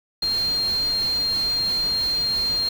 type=tone in noise; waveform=sine; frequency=4199 Hz; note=C8; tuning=5 cents sharp; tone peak=-20 dBFS; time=0.22-2.69 s; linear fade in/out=5 ms; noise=pink; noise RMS=-36 dBFS; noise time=0.22-2.69 s; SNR=+13 dB; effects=none